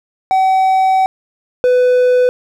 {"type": "tone pair in turn", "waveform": "triangle", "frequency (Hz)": [760, 499.2], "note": ["F#5", "B4"], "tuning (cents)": [46, 19], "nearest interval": "perfect fifth", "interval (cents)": 727, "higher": "first", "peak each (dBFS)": [-7, -6], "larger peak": "second", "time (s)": [[0.31, 1.06], [1.64, 2.29]], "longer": "first", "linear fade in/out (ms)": 0, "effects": []}